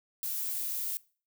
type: noise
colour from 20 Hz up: violet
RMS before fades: -34 dBFS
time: 0.23-0.97 s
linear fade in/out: 0 ms
effects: noise-tail reverb RT60 0.4 s tail -22 dB re dry